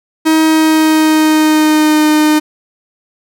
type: tone with pitch glide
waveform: 45% pulse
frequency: 316.8 to 305.5 Hz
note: D#4 to D#4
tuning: +31 to -32 cents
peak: -7 dBFS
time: 0.25-2.4 s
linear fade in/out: 20 ms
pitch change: -63 cents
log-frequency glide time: 0.45-2.07 s
effects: none